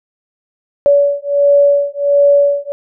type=beating tone pair; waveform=sine; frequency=569 / 570.4 Hz; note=C#5 / C#5; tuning=+45 / +49 cents; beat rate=1.4 Hz; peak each=-11 dBFS; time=0.86-2.72 s; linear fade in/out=0 ms; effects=none